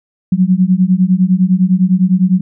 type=beating tone pair; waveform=sine; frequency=179.7 / 189.6 Hz; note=F3 / F#3; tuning=+50 / +43 cents; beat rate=9.9 Hz; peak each=-11 dBFS; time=0.32-2.41 s; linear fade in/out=5 ms; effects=none